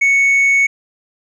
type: tone with tanh clipping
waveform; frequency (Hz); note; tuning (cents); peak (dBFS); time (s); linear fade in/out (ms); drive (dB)
triangle; 2217; C#7; 0; -10; 0.01-0.67; 10; 7
effects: none